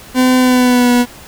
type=tone with pitch glide; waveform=40% pulse; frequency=254.9 to 244 Hz; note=C4 to B3; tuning=-45 to -21 cents; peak=-7 dBFS; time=0.14-1.06 s; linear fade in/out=50 ms; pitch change=-76 cents; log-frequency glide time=0.38-0.91 s; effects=pink hiss -36 dBFS RMS until 1.27 s